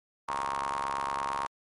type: ring-modulated tone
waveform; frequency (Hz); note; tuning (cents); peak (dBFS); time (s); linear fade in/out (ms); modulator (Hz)
sawtooth; 68.9; C#2; -10; -23; 0.28-1.47; 10; 1010
effects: MP3 48 kbps